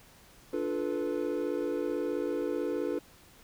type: chord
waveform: triangle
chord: B half-diminished seventh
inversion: first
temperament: equal with one note detuned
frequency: 293.7 / 349.2 / 435.4 / 493.9 Hz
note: D4 / F4 / A4 / B4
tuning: 0 / 0 / -18 / 0 cents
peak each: -33 dBFS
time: 0.53-2.99 s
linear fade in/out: 5 ms
effects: pink hiss -57 dBFS RMS until 3.43 s